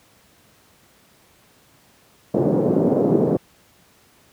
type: band-pass noise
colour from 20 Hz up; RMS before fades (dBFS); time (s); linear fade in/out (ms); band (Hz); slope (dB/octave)
white; -18; 2.34-3.37; 5; 140 to 490; 24
effects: pink hiss -55 dBFS RMS until 4.32 s + high-pass 80 Hz 12 dB/octave